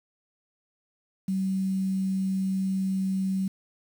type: tone with quantisation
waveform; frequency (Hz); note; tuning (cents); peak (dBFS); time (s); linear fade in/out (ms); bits
sine; 190.9; G3; -46; -24; 1.28-3.48; 5; 8
effects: none